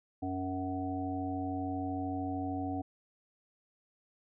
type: harmonic tone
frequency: 93.1 Hz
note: F#2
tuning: 11 cents sharp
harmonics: 1 / 3 / 5 / 7 / 8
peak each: -40 / -35 / -48 / -46 / -39 dBFS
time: 0.22-2.82 s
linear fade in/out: 10 ms
effects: none